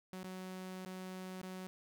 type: tone with dropouts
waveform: sawtooth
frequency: 185.9 Hz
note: F#3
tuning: 8 cents sharp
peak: -40 dBFS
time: 0.13-1.67 s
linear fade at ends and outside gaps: 0 ms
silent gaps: 0.232-0.242 / 0.849-0.86 / 1.416-1.43 s
effects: none